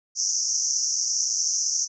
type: band-pass noise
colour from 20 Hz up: pink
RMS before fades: -25 dBFS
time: 0.15-1.88 s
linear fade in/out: 50 ms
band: 5500 to 6400 Hz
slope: 96 dB/octave
effects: none